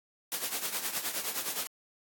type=noise with tremolo; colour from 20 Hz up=white; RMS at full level=-31 dBFS; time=0.32-1.67 s; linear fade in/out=0 ms; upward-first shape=triangle; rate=9.6 Hz; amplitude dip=75%; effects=high-pass 200 Hz 12 dB/octave + AAC 64 kbps